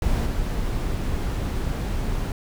brown noise with level steps, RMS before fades -22 / -25 dBFS, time 0.02-2.32 s, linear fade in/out 2 ms, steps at 0.25 s, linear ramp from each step 10 ms, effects none

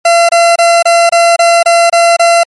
40% pulse tone bursts, 681 Hz, F5, 44 cents flat, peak -3 dBFS, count 9, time 0.05-2.434 s, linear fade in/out 5 ms, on 240 ms, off 28 ms, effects MP3 48 kbps

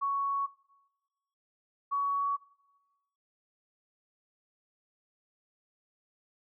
sine tone pair in turn, 1113 / 1124.6 Hz, C#6 / C#6, +7 / +25 cents, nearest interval unison, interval 18 cents, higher second, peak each -27 dBFS, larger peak neither, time 0.01-0.47 / 1.91-2.37 s, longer neither, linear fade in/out 20 ms, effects noise-tail reverb RT60 1.0 s tail -20 dB re dry

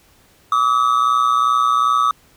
triangle ring-modulated tone, 1215 Hz, D#6, 42 cents flat, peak -8 dBFS, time 0.52-2.11 s, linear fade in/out 2 ms, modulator 61.3 Hz, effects pink hiss -53 dBFS RMS until 2.36 s

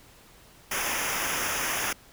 pink noise with comb filter, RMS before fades -29 dBFS, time 0.71-1.93 s, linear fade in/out 5 ms, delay 0.24 ms, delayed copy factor -0.85, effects pink hiss -54 dBFS RMS until 2.12 s

